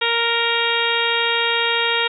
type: harmonic tone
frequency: 466.2 Hz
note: A#4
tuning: in tune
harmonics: 1 / 2 / 3 / 4 / 5 / 6 / 7 / 8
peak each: -25 / -25 / -25 / -25 / -25 / -25 / -25 / -25 dBFS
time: 0.01-2.08 s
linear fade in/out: 10 ms
effects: none